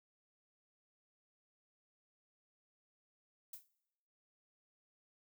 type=noise with exponential decay; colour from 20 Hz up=violet; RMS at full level=-44 dBFS; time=3.53-3.68 s; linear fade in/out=5 ms; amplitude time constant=31 ms; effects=noise-tail reverb RT60 0.9 s tail -21 dB re dry